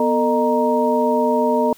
sine tone cluster, 245.8 / 448 / 611 / 937 Hz, B3 / A4 / D#5 / A#5, -8 / +31 / -32 / +9 cents, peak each -20 dBFS, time 0-1.73 s, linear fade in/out 2 ms, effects white hiss -49 dBFS RMS until 1.77 s

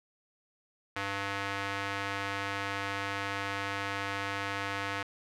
square tone with band-pass filter, 99.2 Hz, G2, 21 cents sharp, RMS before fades -35 dBFS, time 0.96-5.03 s, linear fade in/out 5 ms, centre 1800 Hz, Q 1.1, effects none

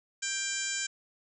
harmonic tone with a mistuned harmonic, 788 Hz, G5, 9 cents sharp, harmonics 2 / 3 / 4 / 5 / 6 / 7 / 8 / 9 / 10, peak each -37 / -40 / -41 / -44 / -43 / -42 / -41 / -35 / -43 dBFS, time 0.22-0.87 s, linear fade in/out 10 ms, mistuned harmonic 6, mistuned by +19 cents, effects none

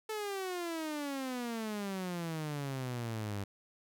sawtooth exponential sweep, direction down, 440 to 98 Hz, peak -32 dBFS, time 0.09-3.44 s, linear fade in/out 5 ms, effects none

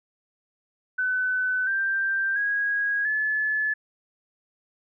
sine tone with pitch steps, 1508 / 1576.6 / 1648.3 / 1723.3 Hz, F#6 / G6 / G#6 / A6, +32 / +9 / -14 / -36 cents, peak -22 dBFS, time 0.98-3.74 s, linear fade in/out 10 ms, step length 690 ms, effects none

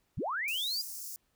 sine linear sweep, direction up, 38.47 to 4978 Hz, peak -31 dBFS, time 0.17-0.82 s, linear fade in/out 10 ms
white high-pass noise, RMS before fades -42 dBFS, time 0.48-1.16 s, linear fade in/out 0 ms, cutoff 5000 Hz, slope 48 dB/octave
effects pink hiss -75 dBFS RMS until 1.35 s

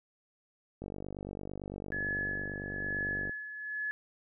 click train, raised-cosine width 2 ms, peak -27 dBFS, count 122, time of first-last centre 0.82-3.294 s, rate 48.9 Hz
sine tone with tremolo, 1707 Hz, G#6, 47 cents sharp, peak -31 dBFS, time 1.92-3.91 s, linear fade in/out 0 ms, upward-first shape sine, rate 1.1 Hz, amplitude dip 65%
effects none

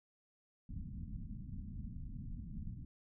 pink low-pass noise, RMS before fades -45 dBFS, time 0.69-2.85 s, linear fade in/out 5 ms, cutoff 240 Hz, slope 48 dB/octave, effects none

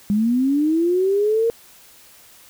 sine linear sweep, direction up, 199.6 to 466.2 Hz, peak -15 dBFS, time 0.1-1.5 s, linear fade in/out 0 ms, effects white hiss -48 dBFS RMS until 2.49 s

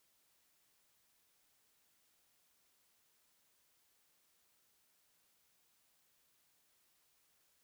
silence, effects white hiss -75 dBFS RMS until 7.63 s

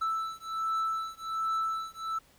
triangle beating tone pair, 1318.5 / 1319.8 Hz, E6 / E6, 0 / +2 cents, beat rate 1.3 Hz, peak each -31 dBFS, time 0.01-2.19 s, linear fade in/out 10 ms, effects pink hiss -62 dBFS RMS until 2.38 s

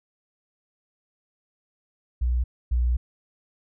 sine tone pair in turn, 61.1 / 60.68 Hz, B1 / B1, -18 / -30 cents, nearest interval unison, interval 12 cents, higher first, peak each -20 / -19 dBFS, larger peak second, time 2.21-2.44 / 2.71-2.97 s, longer second, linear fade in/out 10 ms, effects none

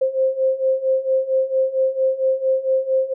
sine beating tone pair, 524 / 528.4 Hz, C5 / C5, +2 / +17 cents, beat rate 4.4 Hz, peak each -21 / -18 dBFS, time 0.01-3.14 s, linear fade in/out 10 ms, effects none

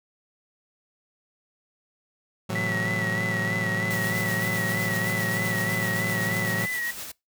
sawtooth chord, F# half-diminished seventh, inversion first, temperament just, 111 / 133.2 / 166.5 / 185 Hz, A2 / C3 / E3 / F#3, +16 / +31 / +18 / 0 cents, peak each -27 / -33 / -29 / -27 dBFS, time 2.49-6.66 s, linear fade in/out 10 ms
sine tone with vibrato, 1948 Hz, B6, 24 cents flat, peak -27 dBFS, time 2.55-6.91 s, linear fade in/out 5 ms, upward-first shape sine, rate 3.2 Hz, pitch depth 52 cents each way
white noise with tremolo, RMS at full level -35 dBFS, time 3.9-7.12 s, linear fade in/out 10 ms, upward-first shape sine, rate 7.8 Hz, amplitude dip 40%
effects noise-tail reverb RT60 0.2 s tail -23 dB re dry

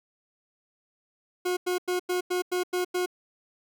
40% pulse tone bursts, 361 Hz, F#4, 43 cents flat, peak -24 dBFS, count 8, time 1.45-3.061 s, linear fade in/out 10 ms, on 120 ms, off 93 ms, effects none

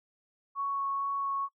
sine tone with vibrato, 1108.7 Hz, C#6, in tune, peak -29 dBFS, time 0.55-1.49 s, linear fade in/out 50 ms, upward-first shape sine, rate 2.2 Hz, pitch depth 8 cents each way, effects noise-tail reverb RT60 0.1 s tail -26 dB re dry

